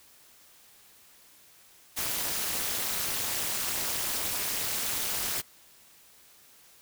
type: noise with amplitude modulation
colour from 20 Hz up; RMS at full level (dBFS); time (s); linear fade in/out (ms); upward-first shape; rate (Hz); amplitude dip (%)
white; -27; 1.96-5.42; 20; sine; 228; 95
effects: white hiss -57 dBFS RMS until 6.81 s